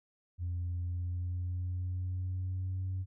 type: tone with pitch glide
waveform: sine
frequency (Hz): 87.8 to 93.56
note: F2 to F#2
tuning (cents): +10 to +20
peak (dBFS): -31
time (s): 0.38-3.06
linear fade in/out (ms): 50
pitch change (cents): +110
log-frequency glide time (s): 0.8-2.86
effects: tanh soft clip ceiling -30 dBFS